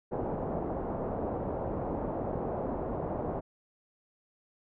white low-pass noise, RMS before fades -34 dBFS, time 0.11-3.41 s, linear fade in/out 20 ms, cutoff 750 Hz, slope 24 dB/octave, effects none

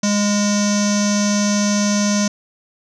square tone with low-pass filter, 205.5 Hz, G#3, 18 cents flat, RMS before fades -17 dBFS, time 0.03-2.28 s, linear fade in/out 5 ms, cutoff 6100 Hz, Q 9.7, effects none

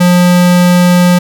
square tone, 177.8 Hz, F3, 31 cents sharp, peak -5 dBFS, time 0-1.19 s, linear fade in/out 10 ms, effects none

